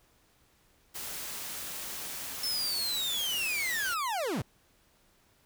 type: noise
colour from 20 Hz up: white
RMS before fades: -39 dBFS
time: 0.94-3.95 s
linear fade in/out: 20 ms
type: linear sweep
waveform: 40% pulse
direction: down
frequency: 5320 to 84.3 Hz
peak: -29 dBFS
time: 2.43-4.42 s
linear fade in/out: 5 ms
effects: pink hiss -66 dBFS RMS until 5.45 s